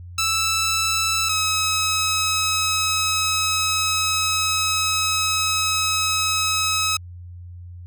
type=tone pair in turn; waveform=10% pulse; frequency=1318 / 1281.2 Hz; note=E6 / E6; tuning=-1 / -50 cents; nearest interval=unison; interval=49 cents; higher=first; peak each=-11 dBFS; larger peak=neither; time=0.18-1.29 / 1.29-6.97 s; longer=second; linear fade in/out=5 ms; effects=added 88 Hz sine -35 dBFS peak until 7.86 s